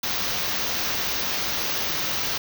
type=band-stop noise; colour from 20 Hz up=white; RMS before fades=-26 dBFS; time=0.03-2.38 s; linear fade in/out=5 ms; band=6500 to 15000 Hz; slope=96 dB/octave; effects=none